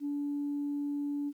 sine tone, 287.8 Hz, D4, 35 cents flat, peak -30 dBFS, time 0-1.33 s, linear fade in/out 50 ms, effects tanh soft clip ceiling -27 dBFS + 11-bit

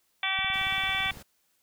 harmonic tone, 384.7 Hz, G4, 33 cents flat, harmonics 2 / 3 / 4 / 5 / 6 / 7 / 8 / 9, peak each -36 / -37 / -36 / -34 / -30 / -37 / -39 / -32 dBFS, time 0.23-1.11 s, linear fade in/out 2 ms
click train, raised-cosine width 5 ms, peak -33 dBFS, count 15, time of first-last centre 0.39-1.172 s, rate 17.9 Hz
pink noise, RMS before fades -48 dBFS, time 0.53-1.23 s, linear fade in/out 10 ms
effects white hiss -71 dBFS RMS until 1.62 s

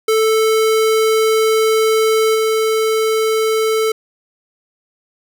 square tone with level steps, 440 Hz, A4, in tune, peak -12 / -14 dBFS, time 0.08-3.92 s, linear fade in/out 5 ms, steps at 2.34 s, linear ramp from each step 20 ms, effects none

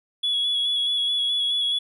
triangle tone with vibrato, 3378 Hz, G#7, 29 cents sharp, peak -18 dBFS, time 0.23-1.79 s, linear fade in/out 10 ms, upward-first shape square, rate 4.7 Hz, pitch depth 18 cents each way, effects tanh soft clip ceiling -17 dBFS + resampled to 32000 Hz

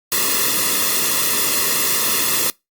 white noise with comb filter, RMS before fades -18 dBFS, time 0.12-2.5 s, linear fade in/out 0 ms, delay 1.3 ms, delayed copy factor -0.85, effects noise-tail reverb RT60 0.2 s tail -24 dB re dry + Opus 48 kbps

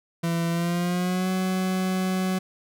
40% pulse tone with pitch glide, 168.1 to 186.52 Hz, E3 to F#3, +34 to +14 cents, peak -22 dBFS, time 0.23-2.39 s, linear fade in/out 10 ms, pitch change +180 cents, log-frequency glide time 0.5-1.29 s, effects none

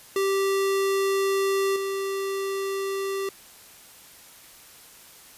square tone with level steps, 390.7 Hz, G4, 6 cents flat, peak -22 / -27 dBFS, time 0.16-3.29 s, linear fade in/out 2 ms, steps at 1.76 s, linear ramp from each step 2 ms, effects white hiss -49 dBFS RMS until 5.37 s + resampled to 32000 Hz

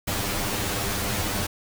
pink noise with comb filter, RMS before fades -27 dBFS, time 0.07-1.47 s, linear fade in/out 10 ms, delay 10 ms, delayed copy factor +0.9, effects none

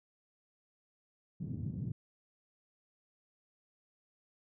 white band-pass noise, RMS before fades -39 dBFS, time 1.4-1.92 s, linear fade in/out 5 ms, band 100 to 190 Hz, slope 24 dB/octave, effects none

